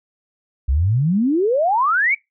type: exponential sweep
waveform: sine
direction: up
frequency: 61 to 2349 Hz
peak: -14 dBFS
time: 0.68-2.15 s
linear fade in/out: 10 ms
effects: noise-tail reverb RT60 0.2 s tail -24 dB re dry